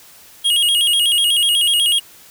square tone with vibrato, 3063 Hz, G7, 41 cents flat, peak -13 dBFS, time 0.44-2 s, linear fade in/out 20 ms, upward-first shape square, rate 8.1 Hz, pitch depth 110 cents each way, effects white hiss -44 dBFS RMS until 2.3 s

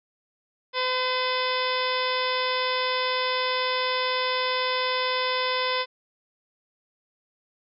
harmonic tone with a mistuned harmonic, 509 Hz, C5, 48 cents flat, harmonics 1 / 2 / 3 / 4 / 5 / 6 / 7 / 8 / 9 / 10, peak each -29 / -28 / -35 / -32 / -35 / -37 / -32 / -39 / -40 / -34 dBFS, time 0.73-5.86 s, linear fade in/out 50 ms, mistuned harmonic 7, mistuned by -18 cents, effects none

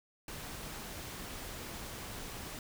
pink noise, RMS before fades -44 dBFS, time 0.28-2.59 s, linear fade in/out 2 ms, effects none

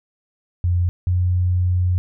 sine tone pair in turn, 88.2 / 89.95 Hz, F2 / F#2, +18 / -48 cents, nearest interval unison, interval 34 cents, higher second, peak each -15 dBFS, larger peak neither, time 0.64-0.89 / 1.07-1.98 s, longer second, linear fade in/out 0 ms, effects none

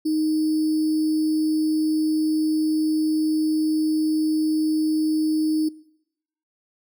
sine tone with sample-and-hold, 311.1 Hz, D#4, in tune, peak -19 dBFS, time 0.05-5.69 s, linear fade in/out 10 ms, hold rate 4900 Hz, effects noise-tail reverb RT60 0.8 s tail -21 dB re dry

